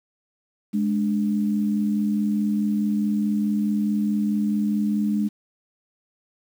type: tone pair together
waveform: sine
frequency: 209 / 293.7 Hz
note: G#3 / D4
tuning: +11 / 0 cents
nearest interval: tritone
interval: 589 cents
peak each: -20 / -28 dBFS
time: 0.73-5.29 s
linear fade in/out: 20 ms
effects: 8-bit